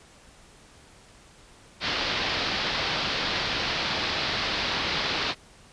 white low-pass noise, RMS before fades -28 dBFS, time 1.8-5.35 s, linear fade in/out 50 ms, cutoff 4800 Hz, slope 48 dB/octave, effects pink hiss -53 dBFS RMS until 5.72 s + resampled to 22050 Hz

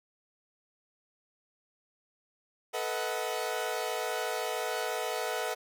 sawtooth chord, B dominant seventh, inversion third, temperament equal with one note detuned, 440 / 493.9 / 634.6 / 740 Hz, A4 / B4 / D#5 / F#5, 0 / 0 / +34 / 0 cents, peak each -33 dBFS, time 2.73-5.55 s, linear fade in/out 20 ms, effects none

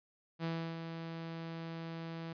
sawtooth tone with ADSR envelope, 164.81 Hz, E3, in tune, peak -30 dBFS, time 0.39-2.33 s, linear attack 52 ms, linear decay 320 ms, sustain -7 dB, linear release 5 ms, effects resampled to 11025 Hz

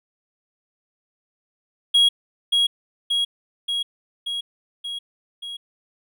triangle tone with echo, 3300 Hz, G#7, 12 cents flat, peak -11 dBFS, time 1.94-2.09 s, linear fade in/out 10 ms, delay 580 ms, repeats 6, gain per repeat -3 dB, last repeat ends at 5.57 s, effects none

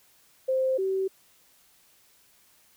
sine tone pair in turn, 523 / 382.9 Hz, C5 / G4, -1 / -41 cents, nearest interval perfect fourth, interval 540 cents, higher first, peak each -22 / -24 dBFS, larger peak first, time 0.48-0.78 / 0.78-1.08 s, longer neither, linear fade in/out 10 ms, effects white hiss -61 dBFS RMS until 2.76 s

